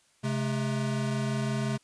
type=tone pair together; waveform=square; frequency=133.6 / 214.1 Hz; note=C3 / A3; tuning=+36 / -47 cents; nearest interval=minor sixth; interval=817 cents; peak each=-30 / -32 dBFS; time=0.23-1.78 s; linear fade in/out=20 ms; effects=white hiss -65 dBFS RMS until 1.83 s + resampled to 22050 Hz